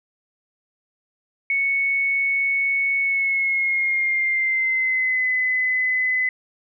sine tone with pitch glide, 2214 to 2019 Hz, C#7 to B6, -3 to +38 cents, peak -18 dBFS, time 1.5-6.29 s, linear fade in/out 2 ms, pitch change -159 cents, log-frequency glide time 3.01-5.29 s, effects none

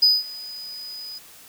triangle tone with ADSR envelope, 4978 Hz, D#8, in tune, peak -9 dBFS, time 0.02-1.19 s, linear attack 10 ms, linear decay 200 ms, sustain -23 dB, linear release 15 ms, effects tanh soft clip ceiling -7 dBFS + white hiss -47 dBFS RMS until 1.48 s

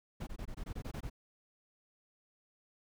brown noise bursts, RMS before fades -41 dBFS, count 10, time 0.2-1.099 s, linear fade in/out 10 ms, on 71 ms, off 21 ms, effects none

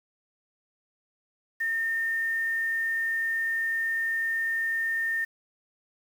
sine tone with quantisation, 1818 Hz, A#6, 44 cents flat, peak -25 dBFS, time 1.6-5.25 s, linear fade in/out 10 ms, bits 8, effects none

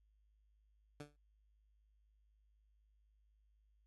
15% pulse tone with exponential decay, 146.83 Hz, D3, in tune, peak -39 dBFS, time 1-1.16 s, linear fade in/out 2 ms, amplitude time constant 33 ms, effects added 52 Hz sine -70 dBFS peak until 3.86 s + AAC 32 kbps

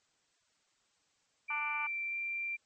sine tone with pitch glide, 2349 to 2363 Hz, D7 to D7, 0 to +10 cents, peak -34 dBFS, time 1.48-2.57 s, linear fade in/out 20 ms, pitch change +10 cents, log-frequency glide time 2.06-2.16 s
harmonic tone, 296.5 Hz, D4, 17 cents sharp, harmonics 3 / 4 / 5 / 6 / 7 / 8 / 9 / 10, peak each -40 / -40 / -45 / -54 / -51 / -54 / -56 / -59 dBFS, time 1.5-1.87 s, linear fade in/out 5 ms
effects white hiss -74 dBFS RMS until 2.65 s + MP3 32 kbps

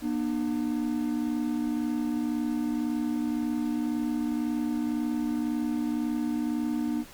triangle tone pair together, 239.7 / 301.6 Hz, A#3 / D4, +48 / +46 cents, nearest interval major third, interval 398 cents, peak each -27 dBFS, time 0.01-7.05 s, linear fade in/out 50 ms, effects pink hiss -49 dBFS RMS until 7.13 s + Opus 48 kbps

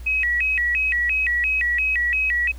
sine tone with vibrato, 2217 Hz, C#7, in tune, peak -18 dBFS, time 0.06-2.52 s, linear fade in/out 10 ms, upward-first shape square, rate 2.9 Hz, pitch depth 240 cents each way, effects added 60 Hz sine -33 dBFS peak until 2.58 s + pink hiss -50 dBFS RMS until 2.58 s

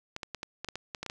clicks, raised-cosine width 0.2 ms, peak -19 dBFS, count 11, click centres 0.164 / 0.232 / 0.347 / 0.431 / 0.646 / 0.687 / 0.756 / 0.948 / 1.03 / 1.063 / 1.099 s, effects none

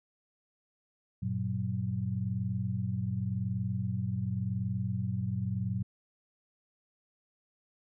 sine tone cluster, 98.4 / 119.3 / 186.9 Hz, G2 / A#2 / F#3, +7 / +41 / +18 cents, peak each -35 / -33 / -35 dBFS, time 1.22-5.83 s, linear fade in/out 10 ms, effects none

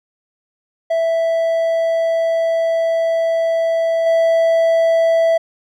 triangle tone with level steps, 659.3 Hz, E5, in tune, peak -12 / -9 dBFS, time 0.9-5.38 s, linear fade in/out 10 ms, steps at 4.06 s, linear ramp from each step 5 ms, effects none

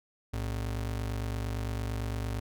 square ring-modulated tone, 83.9 Hz, E2, 31 cents sharp, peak -29 dBFS, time 0.33-2.4 s, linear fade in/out 10 ms, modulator 24.4 Hz, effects none

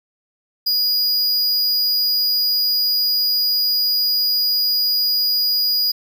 square tone, 4897 Hz, D#8, 28 cents flat, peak -16 dBFS, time 0.66-5.92 s, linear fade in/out 10 ms, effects 9-bit

